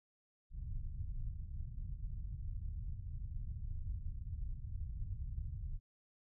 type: low-pass noise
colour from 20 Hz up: pink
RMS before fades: -42 dBFS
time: 0.5-5.8 s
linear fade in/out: 50 ms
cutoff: 110 Hz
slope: 24 dB/octave
effects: none